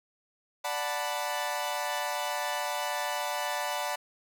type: chord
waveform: sawtooth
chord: B minor seventh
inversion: first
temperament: equal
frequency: 587.3 / 740 / 880 / 987.8 Hz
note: D5 / F#5 / A5 / B5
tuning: 0 / 0 / 0 / 0 cents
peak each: -32 dBFS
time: 0.64-3.96 s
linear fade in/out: 10 ms
effects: none